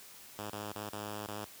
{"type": "tone with dropouts", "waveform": "5% pulse", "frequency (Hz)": 104.7, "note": "G#2", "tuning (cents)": 15, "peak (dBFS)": -28, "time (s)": [0.39, 1.45], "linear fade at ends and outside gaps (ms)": 0, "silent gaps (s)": [[0.501, 0.53], [0.724, 0.756], [0.893, 0.932], [1.26, 1.282]], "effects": ["white hiss -53 dBFS RMS until 1.6 s", "high-pass 60 Hz 12 dB/octave"]}